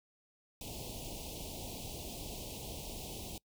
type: band-stop noise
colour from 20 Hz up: pink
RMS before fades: -44 dBFS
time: 0.61-3.38 s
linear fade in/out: 2 ms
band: 870 to 2600 Hz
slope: 48 dB/octave
effects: noise-tail reverb RT60 0.1 s tail -24 dB re dry